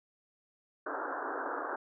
white band-pass noise, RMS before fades -37 dBFS, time 0.86-1.76 s, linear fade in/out 5 ms, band 270 to 1600 Hz, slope 96 dB/octave, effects none

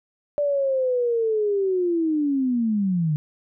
sine linear sweep, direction down, 587.3 to 145.9 Hz, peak -19 dBFS, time 0.38-3.16 s, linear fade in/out 0 ms, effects none

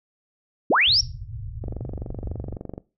sine linear sweep, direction up, 163 to 5690 Hz, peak -15 dBFS, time 0.7-1.01 s, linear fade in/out 5 ms
white low-pass noise, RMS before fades -34 dBFS, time 0.87-2.57 s, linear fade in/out 10 ms, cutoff 130 Hz, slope 96 dB/octave
click train, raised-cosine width 2 ms, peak -20 dBFS, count 28, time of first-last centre 1.64-2.779 s, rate 23.7 Hz
effects noise-tail reverb RT60 0.3 s tail -20 dB re dry

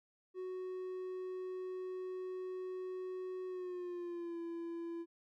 triangle tone with pitch glide, 370 to 337.3 Hz, F#4 to E4, 0 to +40 cents, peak -38 dBFS, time 0.34-5.06 s, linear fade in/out 50 ms, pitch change -160 cents, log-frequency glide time 3.47-4.39 s, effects none

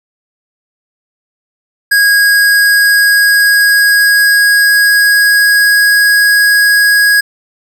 square tone with pitch glide, 1644 to 1654.5 Hz, G#6 to G#6, -18 to -7 cents, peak -6 dBFS, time 1.91-7.21 s, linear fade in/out 10 ms, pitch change +11 cents, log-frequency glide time 2.06-6.28 s, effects none

